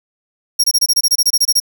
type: tone bursts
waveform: sawtooth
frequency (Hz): 5588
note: F8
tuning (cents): 0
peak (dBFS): -7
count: 14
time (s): 0.59-1.601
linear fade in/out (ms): 10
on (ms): 49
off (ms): 25
effects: none